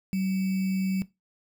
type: tone with sample-and-hold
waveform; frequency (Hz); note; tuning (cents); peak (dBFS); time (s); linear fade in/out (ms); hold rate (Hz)
sine; 190; F#3; +46; -24; 0.13-1.02; 0; 2450
effects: noise-tail reverb RT60 0.2 s tail -17 dB re dry